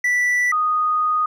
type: tone pair in turn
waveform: triangle / sine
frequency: 1968 / 1239.8 Hz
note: B6 / D#6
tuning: -7 / -7 cents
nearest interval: minor sixth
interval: 800 cents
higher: first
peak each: -14 / -16 dBFS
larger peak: first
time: 0.04-0.52 / 0.52-1.26 s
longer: second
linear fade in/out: 5 ms
effects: none